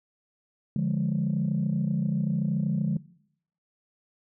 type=chord; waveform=sine; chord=D diminished; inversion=none; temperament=equal; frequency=146.83 / 174.61 / 207.7 Hz; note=D3 / F3 / Ab3; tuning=0 / 0 / 0 cents; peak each=-27 dBFS; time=0.76-2.97 s; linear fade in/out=2 ms; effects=noise-tail reverb RT60 0.7 s tail -21 dB re dry + tanh soft clip ceiling -18 dBFS